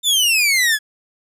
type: exponential sweep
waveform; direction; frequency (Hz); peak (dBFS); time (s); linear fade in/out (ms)
sawtooth; down; 3618 to 1667; -10; 0.03-0.79; 50
effects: resampled to 32000 Hz